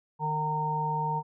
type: harmonic tone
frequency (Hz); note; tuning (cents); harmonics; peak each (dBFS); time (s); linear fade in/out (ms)
153.2; D#3; -27; 1 / 3 / 5 / 6; -32 / -39 / -40 / -28; 0.19-1.23; 50
effects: none